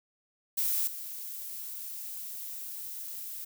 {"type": "noise with level steps", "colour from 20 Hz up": "violet", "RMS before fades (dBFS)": [-29, -40], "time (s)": [0.57, 3.45], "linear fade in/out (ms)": 10, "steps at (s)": 0.87, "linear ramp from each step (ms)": 5, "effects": []}